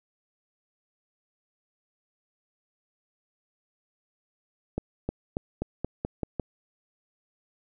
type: accelerating click train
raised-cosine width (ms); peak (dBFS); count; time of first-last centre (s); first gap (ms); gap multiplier
2; -15; 8; 4.78-6.397; 310; 0.9
effects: none